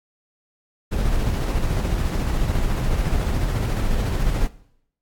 brown noise with tremolo, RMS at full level -20 dBFS, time 0.91-4.48 s, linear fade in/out 20 ms, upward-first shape square, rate 14 Hz, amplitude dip 25%, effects noise-tail reverb RT60 0.7 s tail -18 dB re dry + AAC 64 kbps

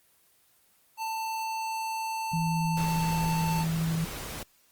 square tone, 890 Hz, A5, 20 cents sharp, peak -31 dBFS, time 0.97-3.66 s, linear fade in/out 50 ms
sine tone with pitch glide, 164.8 to 162.72 Hz, E3 to E3, 0 to -22 cents, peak -26 dBFS, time 2.33-4.05 s, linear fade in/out 5 ms, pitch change -22 cents, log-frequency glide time 2.52-3.6 s
pink noise, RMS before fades -38 dBFS, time 2.77-4.43 s, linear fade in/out 2 ms
effects white hiss -64 dBFS RMS until 4.71 s + Opus 24 kbps

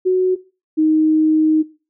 sine tone pair in turn, 370 / 312.3 Hz, F#4 / D#4, 0 / +7 cents, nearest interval minor third, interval 293 cents, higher first, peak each -11 dBFS, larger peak neither, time 0.05-0.36 / 0.77-1.63 s, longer second, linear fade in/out 20 ms, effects noise-tail reverb RT60 0.3 s tail -17 dB re dry

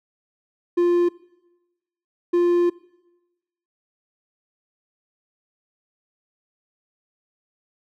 triangle tone bursts at uneven times, 349.2 Hz, F4, in tune, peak -13 dBFS, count 2, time 0.77-1.09 / 2.33-2.7 s, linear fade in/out 10 ms, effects noise-tail reverb RT60 1.0 s tail -21 dB re dry

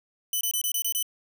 5% pulse tone bursts, 3000 Hz, F#7, 23 cents sharp, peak -16 dBFS, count 7, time 0.33-1.027 s, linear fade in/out 2 ms, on 79 ms, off 24 ms, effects none

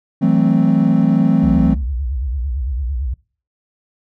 triangle chord, F# half-diminished seventh, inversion third, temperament equal with one note detuned, 164.81 / 187.69 / 220 / 261.6 Hz, E3 / F#3 / A3 / C4, 0 / +25 / 0 / 0 cents, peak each -14 dBFS, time 0.21-1.75 s, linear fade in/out 20 ms
sine tone with vibrato, 64.8 Hz, C2, 16 cents flat, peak -18 dBFS, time 1.43-3.14 s, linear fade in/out 5 ms, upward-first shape sine, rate 8.9 Hz, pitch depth 220 cents each way
effects noise-tail reverb RT60 0.4 s tail -22 dB re dry + tanh soft clip ceiling -1 dBFS

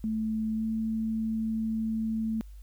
sine tone with pitch glide, 219.3 to 221.8 Hz, A3 to A3, -6 to +14 cents, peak -27 dBFS, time 0.04-2.41 s, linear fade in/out 0 ms, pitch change +20 cents, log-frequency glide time 0.55-0.64 s, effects added 50 Hz sine -43 dBFS peak until 2.62 s + white hiss -66 dBFS RMS until 2.62 s

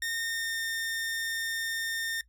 sawtooth tone with pitch glide, 1833 to 1819.3 Hz, A#6 to A#6, -30 to -43 cents, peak -27 dBFS, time 0.02-2.21 s, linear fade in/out 2 ms, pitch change -13 cents, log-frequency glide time 0.17-0.61 s, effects noise-tail reverb RT60 0.1 s tail -20 dB re dry + added 57 Hz sine -60 dBFS peak until 2.28 s

